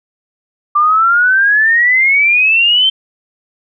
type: exponential sweep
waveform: sine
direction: up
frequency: 1174.7 to 3136 Hz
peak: -7 dBFS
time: 0.75-2.9 s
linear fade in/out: 10 ms
effects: none